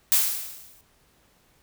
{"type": "noise with exponential decay", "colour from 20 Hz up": "blue", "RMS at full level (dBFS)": -17, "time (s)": [0.12, 0.81], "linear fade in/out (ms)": 0, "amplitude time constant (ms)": 150, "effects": ["pink hiss -62 dBFS RMS until 1.62 s"]}